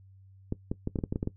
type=clicks; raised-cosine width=3 ms; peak=-17 dBFS; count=10; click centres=0.524 / 0.715 / 0.874 / 0.958 / 0.988 / 1.038 / 1.125 / 1.159 / 1.229 / 1.274 s; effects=noise-tail reverb RT60 0.1 s tail -18 dB re dry + added 96 Hz sine -52 dBFS peak until 1.36 s